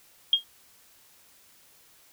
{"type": "tone with exponential decay", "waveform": "sine", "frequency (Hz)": 3243, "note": "G#7", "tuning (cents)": -42, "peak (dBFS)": -13, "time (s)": [0.33, 0.44], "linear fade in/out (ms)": 2, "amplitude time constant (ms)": 22, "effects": ["white hiss -58 dBFS RMS until 2.12 s"]}